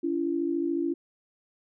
sine tone pair together, 285 / 338.9 Hz, C#4 / E4, +48 / +48 cents, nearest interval minor third, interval 300 cents, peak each -29 / -27 dBFS, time 0.03-0.94 s, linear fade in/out 10 ms, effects none

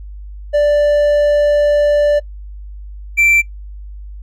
triangle tone pair in turn, 587.3 / 2344 Hz, D5 / D7, 0 / -4 cents, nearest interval 2 octaves, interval 2396 cents, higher second, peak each -7 dBFS, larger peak neither, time 0.53-2.2 / 3.17-3.42 s, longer first, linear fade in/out 20 ms, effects noise-tail reverb RT60 0.1 s tail -21 dB re dry + added 50 Hz sine -28 dBFS peak until 4.22 s

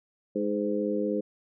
harmonic tone with a mistuned harmonic, 104.1 Hz, G#2, 5 cents sharp, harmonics 2 / 3 / 4 / 5, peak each -31 / -31 / -31 / -31 dBFS, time 0.35-1.21 s, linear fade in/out 10 ms, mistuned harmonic 5, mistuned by -26 cents, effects none

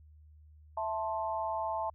sine chord, A minor, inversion second, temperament just, 660 / 880 / 1056 Hz, E5 / A5 / C6, +2 / 0 / +16 cents, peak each -36 / -34 / -39 dBFS, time 0.77-1.9 s, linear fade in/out 5 ms, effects added 76 Hz sine -54 dBFS peak until 1.94 s

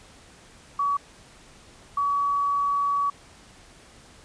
sine tone bursts at uneven times, 1135 Hz, C#6, 41 cents sharp, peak -21 dBFS, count 2, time 0.79-0.97 / 1.97-3.1 s, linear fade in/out 5 ms, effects pink hiss -51 dBFS RMS until 4.24 s + resampled to 22050 Hz

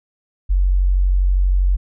sine tone, 46.25 Hz, F#1, in tune, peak -12 dBFS, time 0.49-1.77 s, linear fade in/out 20 ms, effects none

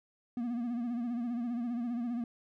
triangle tone with vibrato, 238.6 Hz, A#3, 41 cents sharp, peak -30 dBFS, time 0.37-2.24 s, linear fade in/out 2 ms, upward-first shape sine, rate 15 Hz, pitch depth 67 cents each way, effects none

